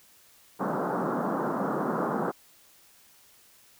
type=band-pass noise; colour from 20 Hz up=pink; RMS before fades=-29 dBFS; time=0.59-2.32 s; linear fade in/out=20 ms; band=160 to 1400 Hz; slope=48 dB/octave; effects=white hiss -58 dBFS RMS until 3.79 s